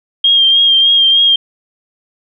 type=tone with vibrato; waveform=sine; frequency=3216 Hz; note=G7; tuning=44 cents sharp; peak=-6 dBFS; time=0.24-1.36 s; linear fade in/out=5 ms; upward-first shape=sine; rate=3.3 Hz; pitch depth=30 cents each way; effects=none